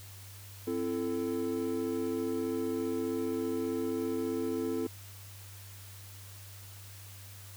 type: chord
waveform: triangle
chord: A minor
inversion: first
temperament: equal with one note detuned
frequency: 261.6 / 336.7 / 440 Hz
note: C4 / E4 / A4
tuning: 0 / +37 / 0 cents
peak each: -33 dBFS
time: 0.67-4.87 s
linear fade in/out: 5 ms
effects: added 98 Hz sine -48 dBFS peak until 7.56 s + white hiss -52 dBFS RMS until 7.56 s